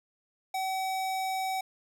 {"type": "tone", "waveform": "square", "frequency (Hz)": 760, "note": "F#5", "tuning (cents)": 46, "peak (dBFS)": -30, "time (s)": [0.54, 1.61], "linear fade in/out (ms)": 5, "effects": []}